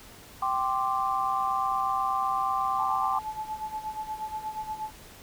sine chord, G suspended fourth, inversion none, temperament equal with one note detuned, 779.9 / 1046.5 / 1174.7 Hz, G5 / C6 / D6, -9 / 0 / 0 cents, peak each -29 dBFS, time 0.42-3.19 s, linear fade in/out 5 ms
sine tone with tremolo, 865 Hz, A5, 30 cents flat, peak -29 dBFS, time 2.78-4.91 s, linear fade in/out 20 ms, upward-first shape sine, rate 8.4 Hz, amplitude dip 75%
effects pink hiss -49 dBFS RMS until 5.22 s

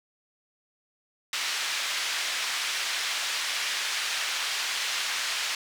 pink band-pass noise, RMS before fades -30 dBFS, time 1.33-5.55 s, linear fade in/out 2 ms, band 1800 to 5800 Hz, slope 12 dB/octave, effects none

